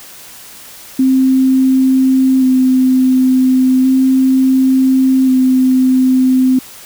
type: tone with vibrato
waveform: sine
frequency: 260.2 Hz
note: C4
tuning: 9 cents flat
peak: -7 dBFS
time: 0.99-6.59 s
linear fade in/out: 5 ms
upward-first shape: square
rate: 0.35 Hz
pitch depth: 14 cents each way
effects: white hiss -35 dBFS RMS until 6.85 s